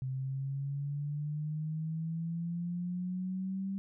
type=exponential sweep; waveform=sine; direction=up; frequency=130 to 196 Hz; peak=-33 dBFS; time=0.02-3.78 s; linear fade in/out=0 ms; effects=none